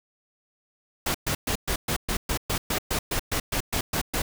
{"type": "noise bursts", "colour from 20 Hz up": "pink", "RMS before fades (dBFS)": -26, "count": 16, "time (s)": [1.06, 4.22], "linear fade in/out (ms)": 5, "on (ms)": 85, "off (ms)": 120, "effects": []}